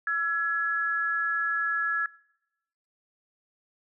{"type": "tone pair together", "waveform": "sine", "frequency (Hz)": [1340.6, 1689], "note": ["E6", "G#6"], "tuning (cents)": [29, 29], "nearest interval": "major third", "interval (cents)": 400, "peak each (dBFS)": [-30, -26], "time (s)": [0.07, 2.06], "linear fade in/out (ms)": 2, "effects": ["noise-tail reverb RT60 0.9 s tail -24 dB re dry"]}